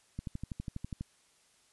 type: click train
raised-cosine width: 5 ms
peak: -25 dBFS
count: 11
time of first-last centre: 0.19-1.01 s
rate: 12.2 Hz
effects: white hiss -67 dBFS RMS until 1.72 s + resampled to 24000 Hz